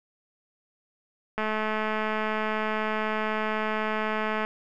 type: click train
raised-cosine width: 0.5 ms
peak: -14 dBFS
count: 664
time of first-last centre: 1.38-4.449 s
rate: 216 Hz
effects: none